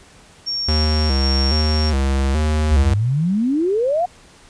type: tone with tremolo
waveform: sine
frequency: 5520 Hz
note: F8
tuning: 21 cents flat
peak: -20 dBFS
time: 0.46-1.91 s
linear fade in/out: 20 ms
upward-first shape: square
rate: 1.3 Hz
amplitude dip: 30%
type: tone with vibrato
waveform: square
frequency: 72.1 Hz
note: D2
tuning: 31 cents flat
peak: -16 dBFS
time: 0.68-2.94 s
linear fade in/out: 5 ms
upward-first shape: square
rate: 1.2 Hz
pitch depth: 110 cents each way
type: exponential sweep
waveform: sine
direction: up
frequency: 62.8 to 739 Hz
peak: -15 dBFS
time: 2.7-4.06 s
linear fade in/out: 10 ms
effects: pink hiss -47 dBFS RMS until 4.49 s + resampled to 22050 Hz